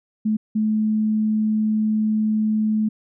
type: tone bursts at uneven times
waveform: sine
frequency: 215.8 Hz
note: A3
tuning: 33 cents flat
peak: -17 dBFS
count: 2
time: 0.25-0.37 / 0.55-2.89 s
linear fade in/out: 10 ms
effects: none